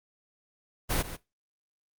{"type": "noise with echo", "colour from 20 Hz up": "pink", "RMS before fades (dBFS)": -27, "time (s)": [0.89, 1.03], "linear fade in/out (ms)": 20, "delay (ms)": 140, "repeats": 1, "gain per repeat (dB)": -12, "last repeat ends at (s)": 1.17, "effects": ["noise-tail reverb RT60 0.2 s tail -17 dB re dry", "Opus 32 kbps"]}